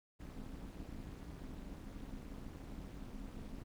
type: noise with amplitude modulation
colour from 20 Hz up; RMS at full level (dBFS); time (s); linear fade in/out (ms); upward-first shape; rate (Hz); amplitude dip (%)
brown; -44; 0.19-3.64; 20; sine; 234; 95
effects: none